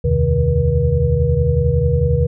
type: tone cluster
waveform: sine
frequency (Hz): 74.7 / 85.7 / 126.3 / 151 / 481.2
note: D2 / F2 / B2 / D3 / B4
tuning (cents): +30 / -32 / +39 / +48 / -45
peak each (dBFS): -19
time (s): 0.04-2.27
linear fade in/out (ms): 10
effects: none